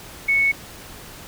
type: tone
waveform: sine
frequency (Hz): 2211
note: C#7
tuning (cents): -5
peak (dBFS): -15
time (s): 0.28-0.52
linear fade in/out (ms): 10
effects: pink hiss -40 dBFS RMS until 1.27 s